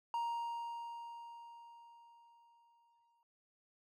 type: tone with exponential decay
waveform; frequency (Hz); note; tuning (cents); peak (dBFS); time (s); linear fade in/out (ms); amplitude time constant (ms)
triangle; 936; A#5; +7; -32; 0.14-3.23; 1; 670
effects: none

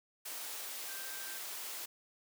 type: tone in noise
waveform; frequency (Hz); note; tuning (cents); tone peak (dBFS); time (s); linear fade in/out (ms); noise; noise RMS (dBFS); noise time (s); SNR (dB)
sine; 1568; G6; 0; -50; 0.88-1.38; 10; white; -43; 0.25-1.86; -10
effects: high-pass 400 Hz 12 dB/octave

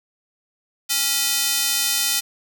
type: tone with high-pass filter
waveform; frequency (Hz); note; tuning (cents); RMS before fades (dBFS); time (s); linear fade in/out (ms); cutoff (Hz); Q
square; 277.2; C#4; 0; -21; 0.89-2.21; 20; 4000; 0.71
effects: none

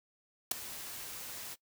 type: noise with ADSR envelope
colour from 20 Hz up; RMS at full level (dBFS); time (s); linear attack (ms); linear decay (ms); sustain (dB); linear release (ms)
white; -27; 0.51-1.56; 6; 6; -17; 31
effects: noise-tail reverb RT60 0.1 s tail -20 dB re dry

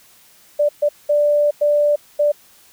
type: tone bursts at uneven times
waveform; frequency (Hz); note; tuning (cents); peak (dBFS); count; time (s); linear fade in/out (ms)
sine; 588; D5; +2; -12; 5; 0.59-0.69 / 0.82-0.89 / 1.09-1.51 / 1.61-1.96 / 2.19-2.32; 10
effects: white hiss -50 dBFS RMS until 2.72 s

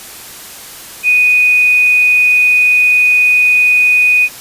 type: tone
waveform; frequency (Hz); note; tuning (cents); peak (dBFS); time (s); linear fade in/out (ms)
sine; 2483; D#7; -4; -6; 1.03-4.29; 50
effects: white hiss -31 dBFS RMS until 4.4 s + resampled to 32000 Hz

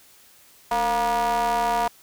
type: ring-modulated tone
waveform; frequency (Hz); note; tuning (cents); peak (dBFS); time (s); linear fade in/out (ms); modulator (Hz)
square; 123.47; B2; 0; -18; 0.71-1.88; 5; 828
effects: white hiss -53 dBFS RMS until 2.02 s

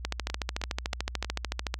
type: two click trains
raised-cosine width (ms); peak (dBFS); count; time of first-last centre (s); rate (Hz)
0.2; -12 / -16; 24 / 4; 0.05-1.741 / 0.3-1.246; 13.6 / 3.17
effects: added 60 Hz sine -37 dBFS peak until 1.79 s

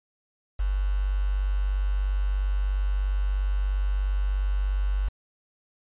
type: tone with quantisation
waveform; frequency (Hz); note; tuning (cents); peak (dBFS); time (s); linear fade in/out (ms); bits
sine; 48.48; G1; -18; -22; 0.59-5.09; 10; 7
effects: resampled to 8000 Hz

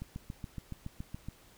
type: click train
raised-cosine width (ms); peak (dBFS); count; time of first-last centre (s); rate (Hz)
5; -27; 10; 0.02-1.286; 7.11
effects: pink hiss -60 dBFS RMS until 1.57 s

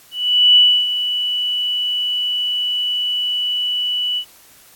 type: tone with ADSR envelope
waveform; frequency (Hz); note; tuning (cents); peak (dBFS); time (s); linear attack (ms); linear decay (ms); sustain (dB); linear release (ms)
sine; 2960; F#7; 0; -6; 0.11-4.25; 450; 300; -11; 77
effects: white hiss -47 dBFS RMS until 4.75 s + AAC 64 kbps

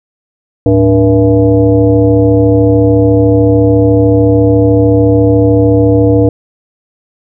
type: tone with frequency modulation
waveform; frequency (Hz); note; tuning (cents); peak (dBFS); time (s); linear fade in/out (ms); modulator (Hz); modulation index
sine; 294.4; D4; +4; -4; 0.66-6.29; 2; 185; 1.4
effects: none

